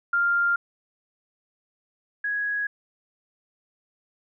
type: tone pair in turn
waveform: sine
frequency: 1396.9 / 1664.3 Hz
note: F6 / G#6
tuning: 0 / +3 cents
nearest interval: minor third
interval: 303 cents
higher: second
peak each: -19 / -24 dBFS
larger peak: first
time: 0.13-0.56 / 2.24-2.67 s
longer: neither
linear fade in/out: 5 ms
effects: none